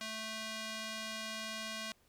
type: tone with band-pass filter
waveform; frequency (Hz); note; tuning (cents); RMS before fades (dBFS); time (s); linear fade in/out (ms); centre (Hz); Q
square; 219.6; A3; -3; -42; 0.01-1.92; 0; 3900; 0.74
effects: pink hiss -70 dBFS RMS until 2.08 s